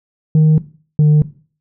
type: tone pair in turn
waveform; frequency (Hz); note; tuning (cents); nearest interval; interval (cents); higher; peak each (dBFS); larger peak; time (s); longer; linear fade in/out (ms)
sine; 155.56 / 150.78; D#3 / D3; 0 / +46; minor second; 54; first; -4; neither; 0.35-0.58 / 0.99-1.22; neither; 2
effects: noise-tail reverb RT60 0.4 s tail -17 dB re dry + tanh soft clip ceiling -6 dBFS